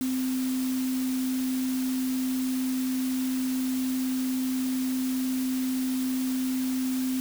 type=tone in noise; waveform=sine; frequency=258.2 Hz; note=C4; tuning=23 cents flat; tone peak=-25 dBFS; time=0.01-7.2 s; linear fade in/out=0 ms; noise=white; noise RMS=-39 dBFS; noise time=0.01-7.2 s; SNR=+11 dB; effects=none